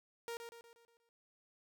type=tone with echo; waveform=sawtooth; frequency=466.8 Hz; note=A#4; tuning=2 cents sharp; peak=-37 dBFS; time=0.28-0.37 s; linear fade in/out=0 ms; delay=120 ms; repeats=6; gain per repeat=-6 dB; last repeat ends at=1.09 s; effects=none